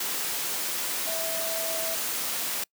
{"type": "tone in noise", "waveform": "sine", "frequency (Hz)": 655, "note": "E5", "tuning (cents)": -11, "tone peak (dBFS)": -33, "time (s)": [1.07, 1.95], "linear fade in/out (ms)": 5, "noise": "white", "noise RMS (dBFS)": -30, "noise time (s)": [0, 2.64], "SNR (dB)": -6, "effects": ["noise-tail reverb RT60 0.1 s tail -26 dB re dry", "high-pass 200 Hz 12 dB/octave"]}